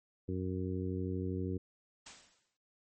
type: harmonic tone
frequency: 92.5 Hz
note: F#2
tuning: in tune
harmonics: 1 / 2 / 3 / 4 / 5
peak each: -37 / -40 / -40 / -41 / -45 dBFS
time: 0.28-1.58 s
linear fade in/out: 10 ms
type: noise with exponential decay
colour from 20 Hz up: white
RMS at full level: -46 dBFS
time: 2.06-2.57 s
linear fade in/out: 5 ms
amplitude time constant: 110 ms
effects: MP3 32 kbps